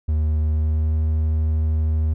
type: tone with pitch glide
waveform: triangle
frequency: 77 to 78.21 Hz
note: D#2 to D#2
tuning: -17 to +10 cents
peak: -15 dBFS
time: 0.08-2.14 s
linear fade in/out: 10 ms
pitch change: +27 cents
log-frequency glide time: 0.47-0.98 s
effects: none